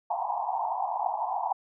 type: band-pass noise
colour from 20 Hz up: pink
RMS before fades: -30 dBFS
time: 0.1-1.53 s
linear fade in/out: 5 ms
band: 700 to 1000 Hz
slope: 96 dB/octave
effects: none